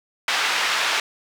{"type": "band-pass noise", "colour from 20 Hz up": "pink", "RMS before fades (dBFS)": -22, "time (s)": [0.28, 1], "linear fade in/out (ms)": 2, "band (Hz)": [1200, 4200], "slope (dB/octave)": 12, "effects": []}